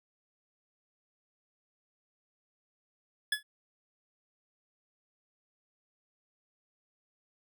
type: tone with exponential decay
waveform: 25% pulse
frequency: 1704 Hz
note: G#6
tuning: 44 cents sharp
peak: -20 dBFS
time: 3.32-3.43 s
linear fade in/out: 5 ms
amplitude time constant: 23 ms
effects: none